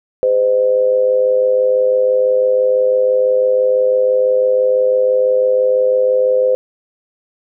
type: tone with amplitude modulation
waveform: sine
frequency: 512 Hz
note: C5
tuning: 38 cents flat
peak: -7 dBFS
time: 0.23-6.55 s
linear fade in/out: 0 ms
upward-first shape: sine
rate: 106 Hz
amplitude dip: 65%
effects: none